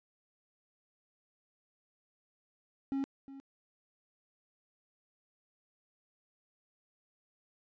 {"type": "tone with echo", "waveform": "triangle", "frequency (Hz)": 272.8, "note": "C#4", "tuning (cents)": -28, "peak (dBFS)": -29, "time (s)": [2.92, 3.04], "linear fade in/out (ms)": 0, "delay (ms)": 360, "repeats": 1, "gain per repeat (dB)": -15, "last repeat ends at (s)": 3.4, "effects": ["resampled to 16000 Hz"]}